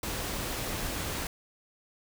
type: noise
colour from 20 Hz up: pink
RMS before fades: -34 dBFS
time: 0.03-1.27 s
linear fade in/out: 2 ms
effects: none